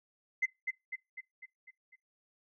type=tone with echo; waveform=sine; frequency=2052 Hz; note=C7; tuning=34 cents flat; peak=-25 dBFS; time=0.42-0.46 s; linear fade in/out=10 ms; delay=250 ms; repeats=6; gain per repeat=-5 dB; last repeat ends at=1.96 s; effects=noise-tail reverb RT60 0.2 s tail -23 dB re dry + tanh soft clip ceiling -21 dBFS